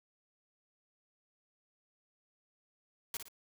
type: noise with echo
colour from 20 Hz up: white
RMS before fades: -38 dBFS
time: 3.14-3.17 s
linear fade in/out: 2 ms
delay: 57 ms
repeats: 2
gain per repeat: -8 dB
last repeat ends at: 3.284 s
effects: none